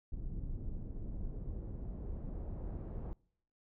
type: noise with low-pass filter sweep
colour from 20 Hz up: brown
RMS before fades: -41 dBFS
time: 0.12-3.13 s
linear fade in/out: 0 ms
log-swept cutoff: 270 to 790 Hz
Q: 0.8
effects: noise-tail reverb RT60 0.7 s tail -26 dB re dry